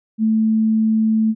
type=tone; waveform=sine; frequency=220 Hz; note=A3; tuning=in tune; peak=-13 dBFS; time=0.18-1.35 s; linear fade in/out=50 ms; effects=none